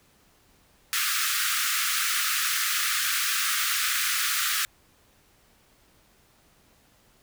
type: high-pass noise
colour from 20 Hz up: pink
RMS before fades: -26 dBFS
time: 0.93-4.65 s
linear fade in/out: 0 ms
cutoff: 1200 Hz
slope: 96 dB/octave
effects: pink hiss -61 dBFS RMS until 7.22 s